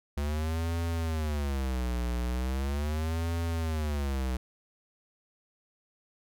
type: tone with vibrato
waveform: square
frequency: 71 Hz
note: C#2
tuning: 42 cents sharp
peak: -29 dBFS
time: 0.17-4.37 s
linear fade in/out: 5 ms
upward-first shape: sine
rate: 0.39 Hz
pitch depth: 290 cents each way
effects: none